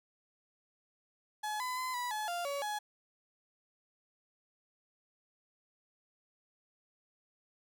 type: tone with pitch steps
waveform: 35% pulse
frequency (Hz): 849 / 1007 / 1021 / 980 / 854 / 697 / 564 / 840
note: G#5 / B5 / C6 / B5 / G#5 / F5 / C#5 / G#5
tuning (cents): +38 / +33 / -43 / -14 / +48 / -4 / +30 / +19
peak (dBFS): -33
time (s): 1.43-2.79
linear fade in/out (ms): 10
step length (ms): 170
effects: none